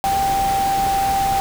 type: tone in noise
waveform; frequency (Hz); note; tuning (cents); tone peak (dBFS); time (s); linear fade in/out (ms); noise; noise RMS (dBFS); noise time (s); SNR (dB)
sine; 784; G5; 0; -16; 0.04-1.4; 0; pink; -27; 0.04-1.4; +8
effects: none